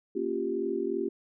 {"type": "chord", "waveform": "sine", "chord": "G half-diminished seventh", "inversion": "first", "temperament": "equal", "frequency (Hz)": [233.1, 277.2, 349.2, 392], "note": ["Bb3", "Db4", "F4", "G4"], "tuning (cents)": [0, 0, 0, 0], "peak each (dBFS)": [-37, -36, -32, -31], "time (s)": [0.15, 1.09], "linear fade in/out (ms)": 10, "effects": []}